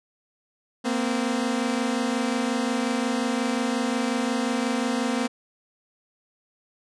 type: tone pair together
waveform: sawtooth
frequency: 232.1 / 257.7 Hz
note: A#3 / C4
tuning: -7 / -26 cents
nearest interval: major second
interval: 181 cents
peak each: -22 dBFS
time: 0.84-5.28 s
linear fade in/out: 20 ms
effects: resampled to 22050 Hz